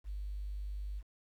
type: tone with quantisation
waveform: sine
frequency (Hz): 50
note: G1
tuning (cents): +35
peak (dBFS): -37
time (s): 0.04-1.03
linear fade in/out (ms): 50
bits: 11
effects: none